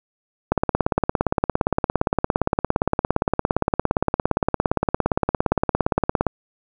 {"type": "click train", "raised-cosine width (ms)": 1, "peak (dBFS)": -3, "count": 101, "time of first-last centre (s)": [0.52, 6.267], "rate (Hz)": 17.4, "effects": []}